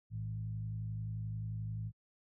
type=tone with frequency modulation; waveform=sine; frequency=110 Hz; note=A2; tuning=in tune; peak=-36 dBFS; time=0.1-1.92 s; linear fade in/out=50 ms; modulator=51.4 Hz; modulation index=0.7; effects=high-pass 60 Hz 12 dB/octave